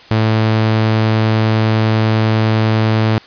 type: tone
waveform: sawtooth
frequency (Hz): 110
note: A2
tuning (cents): 0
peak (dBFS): -7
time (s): 0.11-3.18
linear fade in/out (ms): 0
effects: white hiss -40 dBFS RMS until 3.26 s + resampled to 11025 Hz